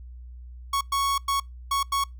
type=tone bursts at uneven times; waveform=45% pulse; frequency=1108.7 Hz; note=C#6; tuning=in tune; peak=-22 dBFS; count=5; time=0.73-0.81 / 0.92-1.18 / 1.28-1.4 / 1.71-1.83 / 1.92-2.04 s; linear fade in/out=5 ms; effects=noise-tail reverb RT60 0.2 s tail -26 dB re dry + added 61 Hz sine -39 dBFS peak until 2.19 s